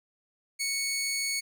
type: tone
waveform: 15% pulse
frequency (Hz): 2217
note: C#7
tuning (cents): 0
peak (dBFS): -22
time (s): 0.59-1.41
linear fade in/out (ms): 20
effects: none